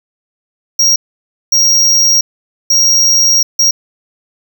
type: tone bursts at uneven times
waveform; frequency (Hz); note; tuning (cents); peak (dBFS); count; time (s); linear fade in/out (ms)
square; 5630; F8; +13; -7; 4; 0.79-0.96 / 1.52-2.21 / 2.7-3.43 / 3.59-3.71; 5
effects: none